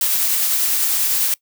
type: noise with tremolo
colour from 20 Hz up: blue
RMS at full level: -17 dBFS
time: 0.01-1.34 s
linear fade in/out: 2 ms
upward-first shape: triangle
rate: 10 Hz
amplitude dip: 25%
effects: noise-tail reverb RT60 0.1 s tail -23 dB re dry